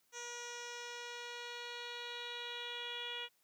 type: tone with low-pass filter sweep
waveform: 10% pulse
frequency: 480.2 Hz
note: B4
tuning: 49 cents flat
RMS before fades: -45 dBFS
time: 0.12-3.29 s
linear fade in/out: 50 ms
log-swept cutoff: 6000 to 3200 Hz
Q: 6.1
effects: white hiss -75 dBFS RMS until 3.43 s + high-pass 80 Hz 12 dB/octave